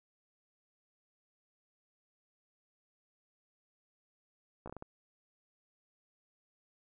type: slowing click train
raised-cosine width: 1 ms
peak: -30 dBFS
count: 6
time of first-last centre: 4.66-4.824 s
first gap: 15 ms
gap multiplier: 1.4
effects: none